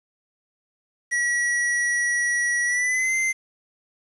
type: tone with pitch glide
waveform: square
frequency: 1927 to 2077 Hz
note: B6 to C7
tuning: -43 to -13 cents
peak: -21 dBFS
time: 1.11-3.33 s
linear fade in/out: 20 ms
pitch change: +130 cents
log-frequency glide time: 2.65-3.14 s
effects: resampled to 24000 Hz + 8-bit